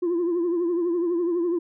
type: tone with vibrato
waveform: sine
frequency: 345.3 Hz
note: F4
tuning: 20 cents flat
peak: -19 dBFS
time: 0.02-1.59 s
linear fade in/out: 10 ms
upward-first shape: triangle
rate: 12 Hz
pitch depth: 89 cents each way
effects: tanh soft clip ceiling -19 dBFS